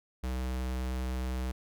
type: tone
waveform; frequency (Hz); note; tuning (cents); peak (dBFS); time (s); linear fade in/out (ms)
square; 63.6; C2; -48; -32; 0.23-1.52; 10
effects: none

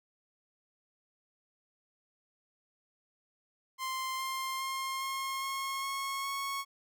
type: tone with pitch steps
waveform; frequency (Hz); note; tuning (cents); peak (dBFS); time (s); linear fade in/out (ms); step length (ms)
sawtooth; 1046.5 / 1055.6 / 1064.8 / 1074.1 / 1083.4 / 1092.8 / 1102.3; C6 / C6 / C6 / C6 / C#6 / C#6 / C#6; 0 / +15 / +30 / +45 / -40 / -25 / -10; -30; 3.78-6.65; 50; 410
effects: none

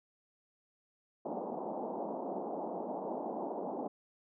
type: band-pass noise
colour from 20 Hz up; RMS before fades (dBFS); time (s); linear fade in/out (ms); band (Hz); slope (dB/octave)
white; -39; 1.25-3.88; 5; 190 to 870; 48
effects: none

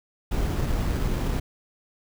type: noise with sample-and-hold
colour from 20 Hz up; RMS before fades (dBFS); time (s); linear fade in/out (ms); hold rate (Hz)
brown; -25; 0.31-1.4; 10; 6300
effects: none

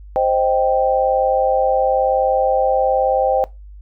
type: chord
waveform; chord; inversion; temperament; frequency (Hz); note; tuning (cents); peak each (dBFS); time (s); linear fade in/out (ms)
sine; C minor; none; equal; 523.3 / 622.3 / 784; C5 / Eb5 / G5; 0 / 0 / 0; -17 / -20 / -17; 0.16-3.44; 0
effects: noise-tail reverb RT60 0.2 s tail -19 dB re dry + added 50 Hz sine -35 dBFS peak until 3.81 s

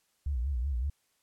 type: tone with vibrato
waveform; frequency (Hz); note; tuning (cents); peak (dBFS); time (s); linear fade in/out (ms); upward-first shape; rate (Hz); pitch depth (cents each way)
sine; 65; C2; -11; -28; 0.26-0.9; 5; sine; 5.3; 190
effects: white hiss -73 dBFS RMS until 1.22 s + low-pass 12000 Hz 12 dB/octave

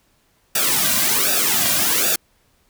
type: noise with flanger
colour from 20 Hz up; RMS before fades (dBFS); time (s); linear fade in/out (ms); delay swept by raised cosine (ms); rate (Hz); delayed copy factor
white; -18; 0.55-2.16; 5; 0.94 to 2.34; 1.3; -0.9
effects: pink hiss -61 dBFS RMS until 2.69 s

